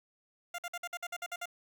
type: tone bursts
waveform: 15% pulse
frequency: 698.5 Hz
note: F5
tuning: in tune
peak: -30 dBFS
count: 10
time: 0.54-1.457 s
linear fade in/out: 5 ms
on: 44 ms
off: 53 ms
effects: none